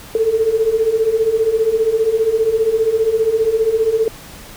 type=beating tone pair; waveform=sine; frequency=434 / 449 Hz; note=A4 / A4; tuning=-24 / +35 cents; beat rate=15 Hz; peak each=-18 / -14 dBFS; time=0.15-4.08 s; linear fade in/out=2 ms; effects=pink hiss -37 dBFS RMS until 4.56 s